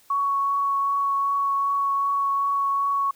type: tone with vibrato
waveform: sine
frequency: 1114 Hz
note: C#6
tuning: 8 cents sharp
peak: -20 dBFS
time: 0.1-3.11 s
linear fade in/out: 5 ms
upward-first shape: triangle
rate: 2.6 Hz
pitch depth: 10 cents each way
effects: white hiss -57 dBFS RMS until 3.15 s